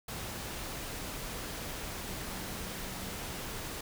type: tone in noise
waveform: sine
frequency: 191.3 Hz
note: G3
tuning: 42 cents flat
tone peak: -48 dBFS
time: 2.07-3.19 s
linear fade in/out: 5 ms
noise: pink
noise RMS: -40 dBFS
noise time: 0.08-3.81 s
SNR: -11 dB
effects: none